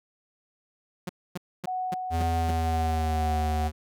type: tone bursts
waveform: sawtooth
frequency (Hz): 179.6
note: F3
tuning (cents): +49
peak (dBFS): -26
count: 6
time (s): 1.07-2.508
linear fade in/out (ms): 5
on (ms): 23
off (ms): 260
type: tone with tremolo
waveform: sine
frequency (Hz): 740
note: F#5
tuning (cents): 0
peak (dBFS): -27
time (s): 1.67-3.68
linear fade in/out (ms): 10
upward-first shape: sine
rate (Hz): 2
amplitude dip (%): 30
type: tone with pitch glide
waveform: square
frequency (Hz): 83.1 to 76.64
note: E2 to D#2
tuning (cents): +15 to -26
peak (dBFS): -26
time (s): 2.1-3.72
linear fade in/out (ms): 50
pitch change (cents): -141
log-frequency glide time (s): 2.34-3.37
effects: none